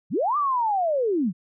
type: linear two-way sweep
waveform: sine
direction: up then down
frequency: 111.7 to 1207 to 155.5 Hz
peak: -20 dBFS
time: 0.1-1.33 s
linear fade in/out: 50 ms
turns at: 0.37 s
effects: none